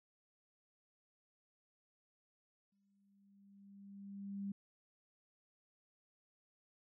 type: tone with exponential growth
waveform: sine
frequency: 198.8 Hz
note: G3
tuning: 25 cents sharp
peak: -38 dBFS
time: 2.72-4.52 s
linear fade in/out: 5 ms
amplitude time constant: 390 ms
effects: none